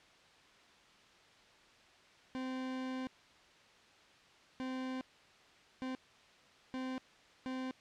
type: tone bursts at uneven times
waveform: 40% pulse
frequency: 258.9 Hz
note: C4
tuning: 18 cents flat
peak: -37 dBFS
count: 5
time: 2.35-3.07 / 4.6-5.01 / 5.82-5.95 / 6.74-6.98 / 7.46-7.71 s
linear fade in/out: 0 ms
effects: white hiss -62 dBFS RMS until 7.8 s + low-pass 4000 Hz 12 dB/octave